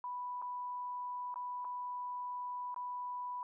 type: tone with dropouts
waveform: sine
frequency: 987.8 Hz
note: B5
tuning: in tune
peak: -38 dBFS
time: 0.04-3.43 s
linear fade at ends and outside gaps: 1 ms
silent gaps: 0.417-0.423 / 1.342-1.358 / 1.646-1.65 / 2.744-2.762 s
effects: none